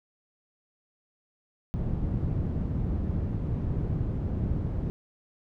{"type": "low-pass noise", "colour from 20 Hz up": "white", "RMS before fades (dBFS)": -29, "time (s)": [1.74, 4.9], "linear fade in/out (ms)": 0, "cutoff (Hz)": 140, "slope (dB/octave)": 12, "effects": []}